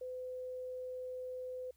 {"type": "tone", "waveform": "sine", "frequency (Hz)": 507, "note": "B4", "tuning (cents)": 45, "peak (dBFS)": -40, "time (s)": [0.01, 1.71], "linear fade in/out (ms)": 5, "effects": ["added 66 Hz sine -70 dBFS peak until 1.76 s", "white hiss -75 dBFS RMS until 1.76 s"]}